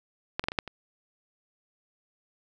clicks, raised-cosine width 0.3 ms, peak -11 / -16 / -9 / -19 / -8 / -23 dBFS, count 6, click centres 0.395 / 0.44 / 0.485 / 0.519 / 0.588 / 0.677 s, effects none

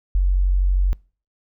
sine tone, 46.25 Hz, F#1, in tune, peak -14 dBFS, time 0.15-0.93 s, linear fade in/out 0 ms, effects noise-tail reverb RT60 0.4 s tail -26 dB re dry

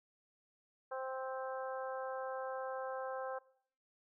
harmonic tone, 262.1 Hz, C4, 3 cents sharp, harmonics 2 / 3 / 4 / 5 / 6, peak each -41 / -45 / -47 / -49 / -51 dBFS, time 0.91-3.39 s, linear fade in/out 10 ms, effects noise-tail reverb RT60 0.6 s tail -21 dB re dry

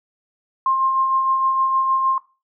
sine tone with tremolo, 1060 Hz, C6, 22 cents sharp, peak -14 dBFS, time 0.66-2.18 s, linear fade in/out 2 ms, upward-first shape sine, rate 6.5 Hz, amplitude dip 35%, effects noise-tail reverb RT60 0.3 s tail -19 dB re dry

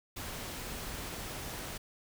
pink noise, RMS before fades -41 dBFS, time 0.16-1.78 s, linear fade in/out 10 ms, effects none

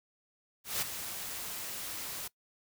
white noise with ADSR envelope, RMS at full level -31 dBFS, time 0.64-2.28 s, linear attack 180 ms, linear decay 10 ms, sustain -9 dB, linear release 7 ms, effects noise-tail reverb RT60 0.1 s tail -21 dB re dry

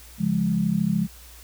sine chord, Db major, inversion none, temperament equal with one note detuned, 139.96 / 174.61 / 207.7 Hz, Db3 / F3 / Ab3, +17 / 0 / 0 cents, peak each -29 / -23 / -23 dBFS, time 0.18-1.08 s, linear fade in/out 50 ms, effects added 60 Hz sine -46 dBFS peak until 1.43 s + white hiss -48 dBFS RMS until 1.43 s

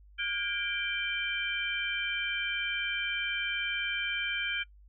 sine tone cluster, 1432 / 1622 / 2353 / 3111 Hz, F6 / G#6 / D7 / G7, +43 / -41 / +3 / -14 cents, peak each -38 / -36 / -34 / -35 dBFS, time 0.18-4.64 s, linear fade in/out 20 ms, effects noise-tail reverb RT60 0.1 s tail -24 dB re dry + added 50 Hz sine -53 dBFS peak until 4.88 s

